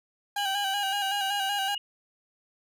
30% pulse tone with vibrato, 794 Hz, G5, 22 cents sharp, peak -25 dBFS, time 0.36-1.75 s, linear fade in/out 5 ms, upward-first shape square, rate 5.3 Hz, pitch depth 39 cents each way
sine tone with pitch glide, 2960 to 2876 Hz, F#7 to F#7, 0 to -50 cents, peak -31 dBFS, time 0.38-1.78 s, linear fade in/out 2 ms, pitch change -50 cents, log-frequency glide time 0.72-0.83 s
effects none

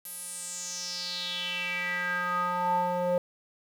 square tone with band-pass filter sweep, 178.2 Hz, F3, 35 cents sharp, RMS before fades -31 dBFS, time 0.05-3.18 s, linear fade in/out 2 ms, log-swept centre 12000 to 580 Hz, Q 5.4, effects 9-bit

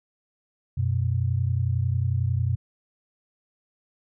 sine tone pair together, 92.5 / 123.59 Hz, F#2 / B2, 0 / +2 cents, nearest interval perfect fourth, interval 502 cents, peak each -24 dBFS, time 0.77-2.56 s, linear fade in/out 10 ms, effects none

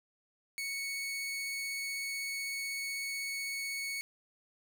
sawtooth tone with vibrato, 2217 Hz, C#7, in tune, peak -32 dBFS, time 0.58-4.01 s, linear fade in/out 0 ms, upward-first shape triangle, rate 16 Hz, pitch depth 9 cents each way, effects none

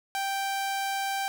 sawtooth tone, 784 Hz, G5, in tune, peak -24 dBFS, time 0.15-1.28 s, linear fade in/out 0 ms, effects none

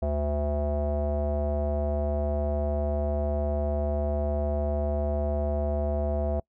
square tone with low-pass filter, 73.42 Hz, D2, in tune, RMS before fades -27 dBFS, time 0.02-6.4 s, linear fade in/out 5 ms, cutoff 640 Hz, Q 7.4, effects noise-tail reverb RT60 0.1 s tail -26 dB re dry

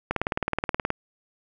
click train, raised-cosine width 0.5 ms, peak -9 dBFS, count 16, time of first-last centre 0.11-0.904 s, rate 18.9 Hz, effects none

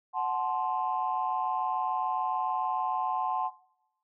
sine chord, F# diminished, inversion none, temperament equal with one note detuned, 740 / 866.9 / 1046.5 Hz, F#5 / A5 / C6, 0 / -26 / 0 cents, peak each -31 dBFS, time 0.13-3.51 s, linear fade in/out 50 ms, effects noise-tail reverb RT60 0.8 s tail -18 dB re dry + tanh soft clip ceiling -18 dBFS

